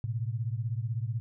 sine beating tone pair, 110.3 / 126.3 Hz, A2 / B2, +5 / +39 cents, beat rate 16 Hz, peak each -31 / -34 dBFS, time 0.04-1.2 s, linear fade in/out 0 ms, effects none

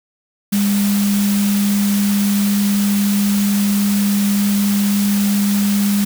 sine tone in noise, 202.5 Hz, G#3, 43 cents flat, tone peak -13 dBFS, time 0.52-6.05 s, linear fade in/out 10 ms, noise white, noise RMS -25 dBFS, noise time 0.52-6.05 s, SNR +9 dB, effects none

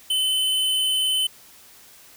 square tone with vibrato, 3041 Hz, F#7, 47 cents sharp, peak -20 dBFS, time 0.1-1.27 s, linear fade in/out 5 ms, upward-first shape triangle, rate 19 Hz, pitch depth 10 cents each way, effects white hiss -49 dBFS RMS until 2.16 s

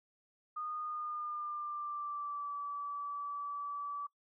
sine tone with pitch glide, 1228 to 1152.4 Hz, D#6 to D6, -23 to -33 cents, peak -37 dBFS, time 0.56-4.07 s, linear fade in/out 10 ms, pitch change -110 cents, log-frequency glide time 0.83-2.54 s, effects noise-tail reverb RT60 0.1 s tail -24 dB re dry

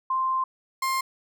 sine / 35% pulse tone pair in turn, 1046.5 / 1057.4 Hz, C6 / C6, 0 / +18 cents, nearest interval unison, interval 18 cents, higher second, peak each -22 dBFS, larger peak neither, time 0.1-0.44 / 0.82-1.01 s, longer first, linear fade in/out 5 ms, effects none

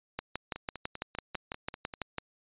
two click trains, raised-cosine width 0.3 ms, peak -24 / -17 dBFS, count 8 / 13, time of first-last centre 0.56-1.938 / 0.19-2.183 s, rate 5.08 / 6.02 Hz, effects resampled to 8000 Hz

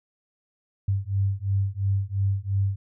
sine beating tone pair, 96.9 / 99.8 Hz, G2 / G2, -20 / +32 cents, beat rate 2.9 Hz, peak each -25 dBFS, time 0.88-2.76 s, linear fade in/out 5 ms, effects none

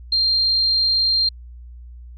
sine tone, 4186 Hz, C8, in tune, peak -15 dBFS, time 0.12-1.29 s, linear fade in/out 5 ms, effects added 60 Hz sine -36 dBFS peak until 2.17 s

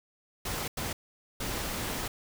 pink noise bursts at uneven times, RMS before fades -34 dBFS, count 3, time 0.45-0.68 / 0.77-0.93 / 1.4-2.08 s, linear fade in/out 5 ms, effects none

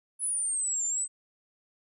sine exponential two-way sweep, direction down then up, 10340 to 7140 to 8270 Hz, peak -27 dBFS, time 0.19-1.08 s, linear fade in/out 50 ms, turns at 0.86 s, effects none

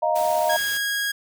sine chord, Eb suspended second, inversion none, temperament just, 622.3 / 700 / 933.4 Hz, Eb5 / F5 / Bb5, 0 / +4 / +2 cents, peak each -22 / -23 / -24 dBFS, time 0.02-0.57 s, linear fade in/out 10 ms
white noise, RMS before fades -35 dBFS, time 0.15-0.78 s, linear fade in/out 10 ms
sawtooth tone, 1643 Hz, G#6, 19 cents flat, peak -19 dBFS, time 0.49-1.12 s, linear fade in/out 10 ms
effects none

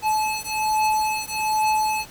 square beating tone pair, 862 / 863.2 Hz, A5 / A5, -36 / -33 cents, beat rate 1.2 Hz, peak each -24 dBFS, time 0.02-2.06 s, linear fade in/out 50 ms, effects pink hiss -44 dBFS RMS until 2.1 s

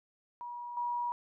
sine tone with level steps, 962 Hz, B5, 46 cents flat, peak -39 / -31 dBFS, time 0.41-1.12 s, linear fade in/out 0 ms, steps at 0.77 s, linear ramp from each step 2 ms, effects none

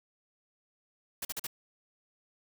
white noise bursts, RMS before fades -36 dBFS, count 4, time 1.22-1.469 s, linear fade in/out 5 ms, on 30 ms, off 43 ms, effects none

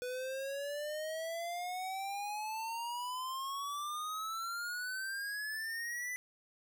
square exponential sweep, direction up, 493.2 to 2006 Hz, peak -38 dBFS, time 0.02-6.16 s, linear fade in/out 0 ms, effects none

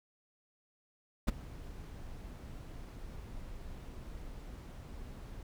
brown noise with ADSR envelope, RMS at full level -24 dBFS, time 1.27-5.43 s, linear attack 15 ms, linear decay 17 ms, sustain -22 dB, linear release 3 ms, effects none

